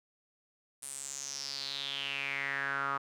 sawtooth tone with band-pass filter sweep, 138.59 Hz, C#3, in tune, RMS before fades -37 dBFS, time 0.82-2.98 s, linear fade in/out 10 ms, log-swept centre 9500 to 1200 Hz, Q 6.4, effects none

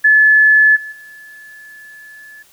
sine tone with level steps, 1725 Hz, A6, 35 cents flat, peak -6 / -26 / -35 dBFS, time 0.04-2.43 s, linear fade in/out 10 ms, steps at 0.75 / 0.91 s, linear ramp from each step 20 ms, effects white hiss -50 dBFS RMS until 2.52 s

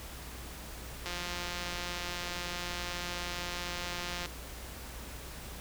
click train, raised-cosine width 0.2 ms, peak -20 dBFS, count 564, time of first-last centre 1.06-4.259 s, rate 176 Hz, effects added 60 Hz sine -46 dBFS peak until 5.6 s + pink hiss -46 dBFS RMS until 5.6 s

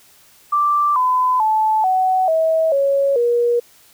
sine tone with pitch steps, 1174.7 / 1010.9 / 869.9 / 748.6 / 644.2 / 554.4 / 477.1 Hz, D6 / B5 / A5 / F#5 / E5 / C#5 / A#4, 0 / +40 / -20 / +20 / -40 / 0 / +40 cents, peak -13 dBFS, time 0.52-3.6 s, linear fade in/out 10 ms, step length 440 ms, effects white hiss -50 dBFS RMS until 3.93 s

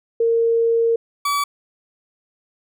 sine / 40% pulse tone pair in turn, 460.3 / 1144.6 Hz, A#4 / D6, -22 / -45 cents, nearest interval octave + major third, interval 1577 cents, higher second, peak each -14 / -17 dBFS, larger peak first, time 0.2-0.96 / 1.25-1.44 s, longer first, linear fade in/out 5 ms, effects none

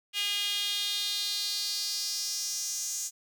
sawtooth tone with high-pass filter sweep, 408 Hz, G#4, 31 cents flat, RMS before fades -32 dBFS, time 0.13-3.11 s, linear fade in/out 50 ms, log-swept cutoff 2900 to 6700 Hz, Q 4.1, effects none

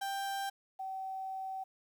35% pulse / sine tone pair in turn, 788 / 765.1 Hz, G5 / G5, +9 / -42 cents, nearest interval minor second, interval 51 cents, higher first, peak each -33 / -37 dBFS, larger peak first, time 0.01-0.5 / 0.79-1.64 s, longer second, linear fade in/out 10 ms, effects 11-bit

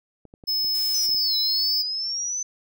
clicks, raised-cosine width 2 ms, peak -32 dBFS, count 6, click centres 0.253 / 0.339 / 0.438 / 0.646 / 1.092 / 1.146 s
square tone, 5200 Hz, E8, 24 cents flat, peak -22 dBFS, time 0.47-1.83 s, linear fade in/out 20 ms
blue noise, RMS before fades -36 dBFS, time 0.74-1.07 s, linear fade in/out 10 ms
sine linear two-way sweep, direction down then up, 6150 to 3951 to 6150 Hz, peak -25 dBFS, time 0.94-2.43 s, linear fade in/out 5 ms, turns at 1.37 s
effects none

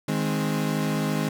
35% pulse chord, Ab major, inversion second, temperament equal, 155.56 / 207.7 / 261.6 Hz, Eb3 / Ab3 / C4, 0 / 0 / 0 cents, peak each -25 / -26 / -28 dBFS, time 0.08-1.29 s, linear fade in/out 5 ms, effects none

